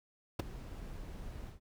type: noise with ADSR envelope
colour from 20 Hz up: brown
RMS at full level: -25 dBFS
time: 0.39-1.6 s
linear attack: 7 ms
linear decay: 11 ms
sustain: -20 dB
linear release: 130 ms
effects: none